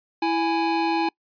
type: tone pair together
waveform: square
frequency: 331.1 / 830.6 Hz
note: E4 / G#5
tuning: +8 / 0 cents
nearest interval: octave + major third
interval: 1592 cents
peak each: -24 dBFS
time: 0.22-1.09 s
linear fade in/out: 5 ms
effects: noise-tail reverb RT60 0.1 s tail -26 dB re dry + resampled to 11025 Hz